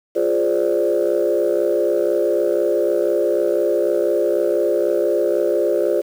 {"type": "chord", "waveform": "sine", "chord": "D half-diminished seventh", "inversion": "first", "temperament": "equal", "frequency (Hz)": [349.2, 415.3, 523.3, 587.3], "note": ["F4", "Ab4", "C5", "D5"], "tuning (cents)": [0, 0, 0, 0], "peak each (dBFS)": -20, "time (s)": [0.15, 6.02], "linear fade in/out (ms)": 20, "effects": ["tanh soft clip ceiling -8 dBFS", "7-bit"]}